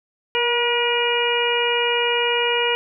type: harmonic tone with a mistuned harmonic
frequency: 480 Hz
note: B4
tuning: 49 cents flat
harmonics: 1 / 2 / 3 / 4 / 5 / 6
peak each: -22 / -25 / -29 / -29 / -24 / -23 dBFS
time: 0.35-2.75 s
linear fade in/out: 0 ms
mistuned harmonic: 1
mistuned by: -20 cents
effects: none